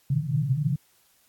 white band-pass noise, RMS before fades -25 dBFS, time 0.1-0.76 s, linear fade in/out 5 ms, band 120 to 160 Hz, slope 96 dB/octave, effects white hiss -63 dBFS RMS until 1.28 s + AAC 64 kbps

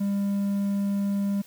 triangle tone, 200 Hz, G3, 35 cents sharp, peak -21 dBFS, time 0-1.42 s, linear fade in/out 10 ms, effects white hiss -52 dBFS RMS until 1.46 s

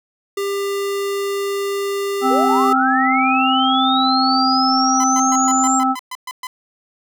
square tone, 398.4 Hz, G4, 28 cents sharp, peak -20 dBFS, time 0.37-2.73 s, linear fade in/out 5 ms
harmonic tone, 261.7 Hz, C4, in tune, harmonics 1 / 3 / 5, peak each -18 / -18 / -18 dBFS, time 2.21-5.96 s, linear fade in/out 50 ms
sine linear sweep, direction up, 436.5 to 7500 Hz, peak -19 dBFS, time 2.3-5.8 s, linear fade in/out 10 ms
sawtooth tone bursts, 1014 Hz, B5, 45 cents sharp, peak -22 dBFS, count 10, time 5-6.47 s, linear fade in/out 2 ms, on 39 ms, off 120 ms
effects none

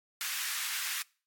pink high-pass noise, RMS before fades -35 dBFS, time 0.21-1.02 s, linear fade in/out 0 ms, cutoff 1400 Hz, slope 24 dB/octave, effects noise-tail reverb RT60 0.4 s tail -25 dB re dry + AAC 64 kbps

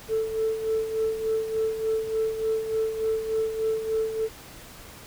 sine tone with tremolo, 442 Hz, A4, 8 cents sharp, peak -20 dBFS, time 0.08-4.29 s, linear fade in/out 50 ms, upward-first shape sine, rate 3.4 Hz, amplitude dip 65%, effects tanh soft clip ceiling -18 dBFS + pink hiss -45 dBFS RMS until 5.06 s

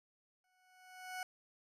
20% pulse tone with exponential growth, 739 Hz, F#5, 2 cents flat, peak -34 dBFS, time 0.44-1.23 s, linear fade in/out 2 ms, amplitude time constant 170 ms, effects resampled to 32000 Hz

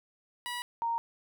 15% pulse / sine tone pair in turn, 972 / 927.5 Hz, B5 / A#5, -28 / -9 cents, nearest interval minor second, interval 81 cents, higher first, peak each -28 dBFS, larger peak neither, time 0.46-0.62 / 0.82-0.98 s, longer neither, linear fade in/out 0 ms, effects none

